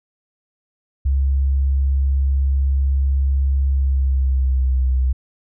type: tone with pitch glide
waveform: sine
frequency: 68 to 64.18 Hz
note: C#2 to C2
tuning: -33 to -33 cents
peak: -14 dBFS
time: 1.05-5.13 s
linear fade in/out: 10 ms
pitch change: -100 cents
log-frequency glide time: 3.7-4.82 s
effects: none